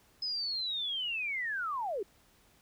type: linear sweep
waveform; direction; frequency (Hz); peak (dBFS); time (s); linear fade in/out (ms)
sine; down; 5110 to 360.1; -32; 0.22-2.03; 5
effects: pink hiss -65 dBFS RMS until 2.61 s